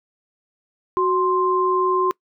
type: tone pair together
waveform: sine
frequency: 370.4 / 1047.6 Hz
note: F#4 / C6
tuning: +2 / +2 cents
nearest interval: octave + tritone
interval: 1800 cents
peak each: -19 dBFS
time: 0.97-2.11 s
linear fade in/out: 0 ms
effects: noise-tail reverb RT60 0.1 s tail -24 dB re dry